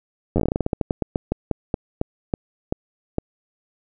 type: slowing click train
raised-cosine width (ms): 2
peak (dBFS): -7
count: 24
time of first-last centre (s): 0.36-3.184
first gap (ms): 10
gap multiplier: 1.19
effects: none